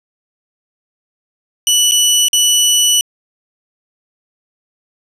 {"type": "tone with dropouts", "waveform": "20% pulse", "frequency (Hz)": 2960, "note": "F#7", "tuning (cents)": 0, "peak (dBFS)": -4, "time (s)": [1.67, 3.01], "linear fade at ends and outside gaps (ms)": 1, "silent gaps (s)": [[1.912, 1.919], [2.284, 2.331]], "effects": ["resampled to 32000 Hz", "7-bit"]}